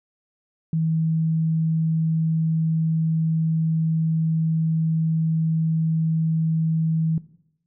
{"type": "tone", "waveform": "sine", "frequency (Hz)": 160.9, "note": "E3", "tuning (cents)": -42, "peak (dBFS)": -19, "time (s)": [0.73, 7.18], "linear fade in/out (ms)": 2, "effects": ["noise-tail reverb RT60 0.8 s tail -17 dB re dry"]}